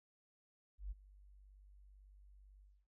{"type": "tone with ADSR envelope", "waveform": "sine", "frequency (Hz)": 49, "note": "G1", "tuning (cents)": 0, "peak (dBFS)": -39, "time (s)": [0.78, 2.87], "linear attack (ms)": 130, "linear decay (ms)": 23, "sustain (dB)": -20, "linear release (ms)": 260, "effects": []}